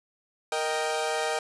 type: chord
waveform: sawtooth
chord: Eb major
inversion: second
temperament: equal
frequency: 466.2 / 622.3 / 784 Hz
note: Bb4 / Eb5 / G5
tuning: 0 / 0 / 0 cents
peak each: -27 dBFS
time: 0.52-1.39 s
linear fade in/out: 2 ms
effects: resampled to 24000 Hz + 8-bit

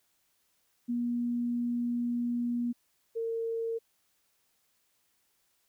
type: tone pair in turn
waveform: sine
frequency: 239.9 / 456.2 Hz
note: A#3 / A#4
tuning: +50 / -37 cents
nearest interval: major seventh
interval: 1113 cents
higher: second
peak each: -28 / -30 dBFS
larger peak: first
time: 0.88-2.73 / 3.15-3.79 s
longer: first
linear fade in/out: 20 ms
effects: white hiss -73 dBFS RMS until 5.68 s

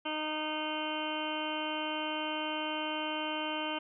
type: harmonic tone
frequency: 308 Hz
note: D#4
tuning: 17 cents flat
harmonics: 1 / 2 / 3 / 4 / 5 / 7 / 8 / 9 / 10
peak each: -39 / -40 / -39 / -43 / -44 / -46 / -47 / -42 / -40 dBFS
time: 0.05-3.79 s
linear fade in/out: 10 ms
effects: none

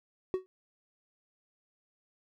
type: tone with exponential decay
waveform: triangle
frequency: 373.6 Hz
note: F#4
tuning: 17 cents sharp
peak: -22 dBFS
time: 0.34-0.46 s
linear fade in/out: 0 ms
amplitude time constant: 25 ms
effects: none

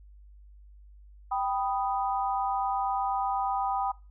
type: chord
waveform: sine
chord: G augmented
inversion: none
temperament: equal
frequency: 784 / 987.8 / 1244.5 Hz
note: G5 / B5 / D#6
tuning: 0 / 0 / 0 cents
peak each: -28 / -32 / -34 dBFS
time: 1.31-3.92 s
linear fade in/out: 10 ms
effects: noise-tail reverb RT60 0.3 s tail -20 dB re dry + added 50 Hz sine -49 dBFS peak until 4.1 s

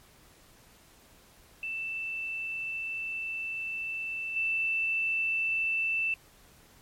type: tone with level steps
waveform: sine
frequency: 2659 Hz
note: E7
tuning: 14 cents sharp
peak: -32 / -26 dBFS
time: 1.63-6.14 s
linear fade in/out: 2 ms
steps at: 4.36 s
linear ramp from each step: 5 ms
effects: pink hiss -58 dBFS RMS until 6.81 s + MP3 64 kbps

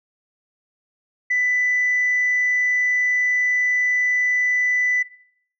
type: tone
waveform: sine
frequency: 1990 Hz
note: B6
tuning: 13 cents sharp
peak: -16 dBFS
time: 1.3-5.03 s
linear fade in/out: 10 ms
effects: noise-tail reverb RT60 0.6 s tail -18 dB re dry + tanh soft clip ceiling -13 dBFS

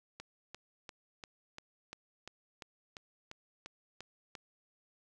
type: click train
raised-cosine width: 0.2 ms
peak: -28 dBFS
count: 13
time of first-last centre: 0.2-4.352 s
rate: 2.89 Hz
effects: 11-bit

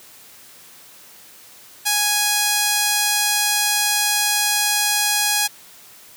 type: tone with band-pass filter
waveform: sawtooth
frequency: 830 Hz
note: G#5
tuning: 1 cent flat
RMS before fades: -19 dBFS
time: 1.85-5.48 s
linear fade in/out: 20 ms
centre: 9200 Hz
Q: 0.54
effects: white hiss -45 dBFS RMS until 6.16 s + high-pass 80 Hz 12 dB/octave

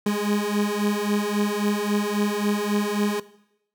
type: beating tone pair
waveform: 30% pulse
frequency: 204.8 / 208.5 Hz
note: G#3 / G#3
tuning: -24 / +7 cents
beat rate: 3.7 Hz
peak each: -23 / -21 dBFS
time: 0.06-3.2 s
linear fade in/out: 5 ms
effects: noise-tail reverb RT60 0.8 s tail -19 dB re dry

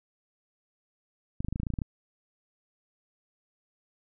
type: clicks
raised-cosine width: 5 ms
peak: -19 dBFS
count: 12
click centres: 1.405 / 1.447 / 1.485 / 1.526 / 1.559 / 1.6 / 1.633 / 1.668 / 1.703 / 1.738 / 1.788 / 1.818 s
effects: none

